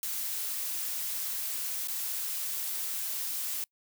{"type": "noise with dropouts", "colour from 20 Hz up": "blue", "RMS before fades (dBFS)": -34, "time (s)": [0.03, 3.64], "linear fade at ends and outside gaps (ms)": 1, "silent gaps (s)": [1.874, 1.883], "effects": ["noise-tail reverb RT60 0.1 s tail -26 dB re dry"]}